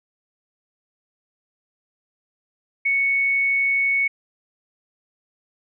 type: tone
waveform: sine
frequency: 2217 Hz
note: C#7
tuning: in tune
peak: -17 dBFS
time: 2.85-4.08 s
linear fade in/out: 10 ms
effects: none